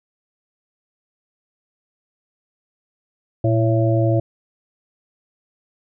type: harmonic tone with a mistuned harmonic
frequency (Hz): 111.5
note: A2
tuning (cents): +23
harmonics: 1 / 3 / 5 / 6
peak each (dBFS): -16 / -21 / -23 / -24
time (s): 3.44-4.2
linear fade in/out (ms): 5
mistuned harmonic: 1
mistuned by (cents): +72
effects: none